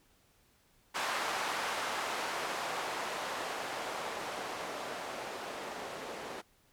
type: noise with low-pass filter sweep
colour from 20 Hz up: violet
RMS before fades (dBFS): -38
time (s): 0.94-6.42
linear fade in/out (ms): 20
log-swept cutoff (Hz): 1000 to 510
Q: 0.95
effects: pink hiss -68 dBFS RMS until 6.72 s